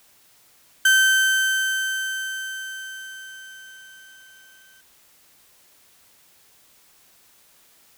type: tone with exponential decay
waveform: 35% pulse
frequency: 1547 Hz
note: G6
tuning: 23 cents flat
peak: -11 dBFS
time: 0.85-4.81 s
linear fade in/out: 5 ms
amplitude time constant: 860 ms
effects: white hiss -56 dBFS RMS until 7.97 s